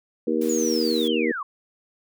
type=harmonic tone; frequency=78.9 Hz; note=D#2; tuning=25 cents sharp; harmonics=3 / 4 / 5 / 6; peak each=-26 / -25 / -27 / -25 dBFS; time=0.27-1.32 s; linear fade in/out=5 ms
type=noise; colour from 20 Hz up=white; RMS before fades=-41 dBFS; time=0.41-1.08 s; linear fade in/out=5 ms
type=linear sweep; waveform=sine; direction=down; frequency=7010 to 1046.5 Hz; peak=-27 dBFS; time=0.49-1.43 s; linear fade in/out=5 ms
effects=none